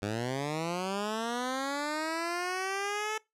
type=linear sweep; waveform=10% pulse; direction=up; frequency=98.7 to 437.8 Hz; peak=-23 dBFS; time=0.02-3.18 s; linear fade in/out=5 ms; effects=noise-tail reverb RT60 0.2 s tail -22 dB re dry + low-pass 9000 Hz 12 dB/octave